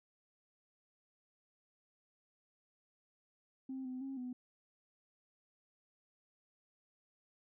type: tone with pitch steps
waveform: sine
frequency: 263.7 / 255.4 / 269.6 / 250.1 Hz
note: C4 / C4 / C#4 / B3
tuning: +14 / -42 / -48 / +22 cents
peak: -39 dBFS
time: 3.69-4.33 s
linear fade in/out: 5 ms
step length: 160 ms
effects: tanh soft clip ceiling -36 dBFS